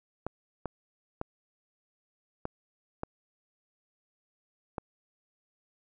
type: clicks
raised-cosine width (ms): 1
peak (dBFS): -19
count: 6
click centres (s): 0.266 / 0.657 / 1.214 / 2.454 / 3.034 / 4.782
effects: none